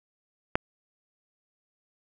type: click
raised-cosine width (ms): 0.5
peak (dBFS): -7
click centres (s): 0.555
effects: none